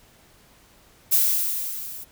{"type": "noise with level ramp", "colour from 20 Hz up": "violet", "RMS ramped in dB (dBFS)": [-17, -38], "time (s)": [1.11, 2.05], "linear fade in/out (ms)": 20, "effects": ["pink hiss -55 dBFS RMS until 2.11 s"]}